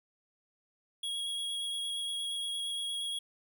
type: tone with vibrato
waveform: square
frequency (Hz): 3311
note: G#7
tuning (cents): -6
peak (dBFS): -34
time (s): 1.03-3.19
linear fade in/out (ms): 5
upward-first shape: square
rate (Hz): 8.6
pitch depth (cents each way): 9
effects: none